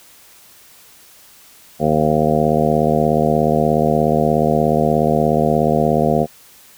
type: harmonic tone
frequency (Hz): 76.8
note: D#2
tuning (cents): -22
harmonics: 1 / 2 / 3 / 4 / 5 / 6 / 7 / 8 / 9 / 10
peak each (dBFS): -31 / -20 / -19 / -28 / -22 / -21 / -20 / -28 / -19 / -28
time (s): 1.79-6.27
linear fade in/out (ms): 50
effects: white hiss -46 dBFS RMS until 6.77 s